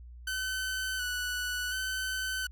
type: tone with vibrato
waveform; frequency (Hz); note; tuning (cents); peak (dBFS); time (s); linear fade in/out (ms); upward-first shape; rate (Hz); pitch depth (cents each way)
sawtooth; 1501; F#6; +24; -28; 0.27-2.47; 5; square; 0.69; 25
effects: added 60 Hz sine -45 dBFS peak until 2.51 s

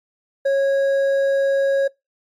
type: tone with hard clipping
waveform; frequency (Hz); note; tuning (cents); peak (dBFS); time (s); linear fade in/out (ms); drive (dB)
triangle; 549; C#5; -17; -16; 0.45-1.88; 10; 8
effects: noise-tail reverb RT60 0.2 s tail -24 dB re dry + MP3 64 kbps

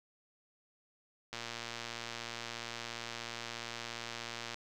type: click train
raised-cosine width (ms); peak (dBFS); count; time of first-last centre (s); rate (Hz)
0.2; -23; 377; 1.33-4.544; 117
effects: none

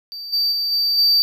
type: tone with level steps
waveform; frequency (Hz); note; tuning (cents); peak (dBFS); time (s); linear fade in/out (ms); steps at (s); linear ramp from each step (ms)
triangle; 4638; D8; -22; -28 / -15 / -18 / -15 / -11; 0.12-1.22; 0; 0.32 / 0.51 / 0.71 / 0.97; 20
effects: none

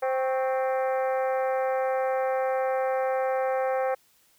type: harmonic tone with a mistuned harmonic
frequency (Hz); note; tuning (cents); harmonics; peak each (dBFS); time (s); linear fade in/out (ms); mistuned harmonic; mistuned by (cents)
261.6; C4; 0; 2 / 3 / 4 / 5 / 6 / 7 / 8 / 9; -25 / -29 / -38 / -39 / -41 / -42 / -45 / -48; 0.02-3.95; 10; 4; +85
effects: white hiss -63 dBFS RMS until 4.38 s

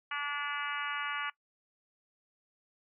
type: harmonic tone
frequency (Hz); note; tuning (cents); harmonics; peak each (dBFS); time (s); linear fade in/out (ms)
289.2; D4; -27; 3 / 4 / 5 / 6 / 7 / 8 / 9 / 10; -45 / -38 / -39 / -41 / -42 / -43 / -47 / -44; 0.11-1.3; 5
effects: noise-tail reverb RT60 0.1 s tail -21 dB re dry

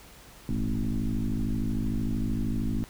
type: tone with frequency modulation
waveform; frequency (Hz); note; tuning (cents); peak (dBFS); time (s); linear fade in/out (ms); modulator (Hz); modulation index
sine; 111.8; A2; +28; -25; 0.49-2.84; 0; 53.1; 3.2
effects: added 50 Hz sine -57 dBFS peak until 2.89 s + pink hiss -51 dBFS RMS until 2.89 s

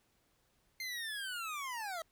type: linear sweep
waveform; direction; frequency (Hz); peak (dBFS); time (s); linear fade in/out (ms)
25% pulse; down; 2106 to 633; -35; 0.8-2.02; 2
effects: pink hiss -74 dBFS RMS until 2.11 s

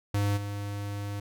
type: tone with level steps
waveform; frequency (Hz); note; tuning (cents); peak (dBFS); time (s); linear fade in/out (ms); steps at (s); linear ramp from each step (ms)
square; 101.7; G#2; -36; -25 / -33; 0.14-1.2; 5; 0.36; 20
effects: none

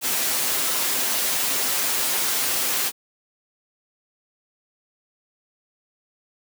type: noise with comb filter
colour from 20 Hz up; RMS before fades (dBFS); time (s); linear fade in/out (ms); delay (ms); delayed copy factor
white; -23; 0.01-2.92; 50; 7.7; +0.6
effects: high-pass 200 Hz 12 dB/octave

